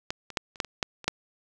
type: clicks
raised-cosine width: 0.2 ms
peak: -12 / -23 / -8 / -29 / -8 / -25 / -8 / -25 / -6 dBFS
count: 9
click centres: 0.105 / 0.303 / 0.372 / 0.558 / 0.602 / 0.647 / 0.828 / 1.043 / 1.08 s
effects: none